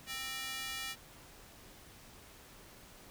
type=tone with high-pass filter; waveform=square; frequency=263.3 Hz; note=C4; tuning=11 cents sharp; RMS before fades=-41 dBFS; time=0.06-0.96 s; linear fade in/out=50 ms; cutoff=2200 Hz; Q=1.1; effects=pink hiss -56 dBFS RMS until 3.1 s

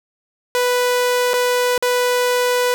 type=tone with dropouts; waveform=sawtooth; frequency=493.9 Hz; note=B4; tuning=in tune; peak=-11 dBFS; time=0.55-2.74 s; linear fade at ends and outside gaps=0 ms; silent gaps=1.334-1.339 / 1.778-1.825 s; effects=none

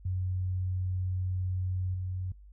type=tone with level steps; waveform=sine; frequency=92.2 Hz; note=F#2; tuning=6 cents flat; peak=-29 / -32 dBFS; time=0.05-2.32 s; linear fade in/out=5 ms; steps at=1.94 s; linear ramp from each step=5 ms; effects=noise-tail reverb RT60 0.1 s tail -19 dB re dry + added 50 Hz sine -49 dBFS peak until 2.52 s

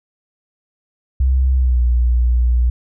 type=tone with pitch glide; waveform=sine; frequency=65.1 to 60.39 Hz; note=C2 to B1; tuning=-8 to -38 cents; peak=-11 dBFS; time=1.2-2.7 s; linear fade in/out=5 ms; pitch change=-130 cents; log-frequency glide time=1.55-1.82 s; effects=none

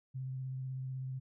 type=tone with vibrato; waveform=sine; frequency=130.81 Hz; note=C3; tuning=in tune; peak=-37 dBFS; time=0.14-1.2 s; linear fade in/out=20 ms; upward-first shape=sine; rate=16 Hz; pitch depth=18 cents each way; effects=none

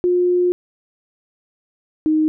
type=tone pair in turn; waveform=sine; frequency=357 / 311 Hz; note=F4 / D#4; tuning=+38 / -1 cents; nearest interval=major second; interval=239 cents; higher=first; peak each=-13 dBFS; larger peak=neither; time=0.04-0.52 / 2.06-2.28 s; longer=first; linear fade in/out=0 ms; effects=none

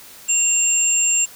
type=tone pair together; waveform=sine; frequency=2765 / 7382 Hz; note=F7 / A#8; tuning=-18 / -18 cents; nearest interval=octave + perfect fourth; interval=1700 cents; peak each=-23 / -15 dBFS; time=0.28-1.26 s; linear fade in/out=20 ms; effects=white hiss -42 dBFS RMS until 1.35 s

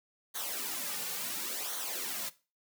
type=noise with flanger; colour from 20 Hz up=white; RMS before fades=-37 dBFS; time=0.34-2.3 s; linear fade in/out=20 ms; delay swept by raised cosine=0.39 to 3.09 ms; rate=0.71 Hz; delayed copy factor=-0.7; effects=noise-tail reverb RT60 0.3 s tail -17 dB re dry + high-pass 200 Hz 12 dB/octave

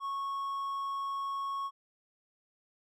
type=tone; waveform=triangle; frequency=1102 Hz; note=C#6; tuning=11 cents flat; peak=-31 dBFS; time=0-1.71 s; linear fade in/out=50 ms; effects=none

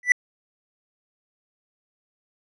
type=tone with exponential growth; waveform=triangle; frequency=1975.5 Hz; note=B6; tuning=in tune; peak=-6 dBFS; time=0.03-0.12 s; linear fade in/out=2 ms; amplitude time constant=19 ms; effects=resampled to 24000 Hz

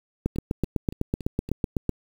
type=two click trains; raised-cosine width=3 ms; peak=-10 / -23 dBFS; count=14 / 5; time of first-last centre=0.26-1.893 / 0.36-1.49 s; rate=7.96 / 3.54 Hz; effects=7-bit

